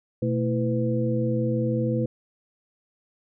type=tone cluster; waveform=sine; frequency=123.3 / 223.9 / 329.8 / 502 Hz; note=B2 / A3 / E4 / B4; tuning=-2 / +30 / +1 / +28 cents; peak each=-25 / -27 / -30 / -28 dBFS; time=0.22-2.06 s; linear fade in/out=5 ms; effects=none